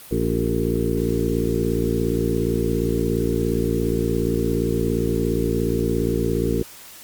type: harmonic tone with a mistuned harmonic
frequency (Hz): 57.2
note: A#1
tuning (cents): -32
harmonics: 1 / 2 / 3 / 4 / 5 / 6 / 7 / 8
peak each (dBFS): -27 / -27 / -27 / -27 / -27 / -27 / -27 / -27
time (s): 0.11-6.63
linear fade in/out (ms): 5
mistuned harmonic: 6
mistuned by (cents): +55
effects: white hiss -42 dBFS RMS until 7.03 s + Opus 32 kbps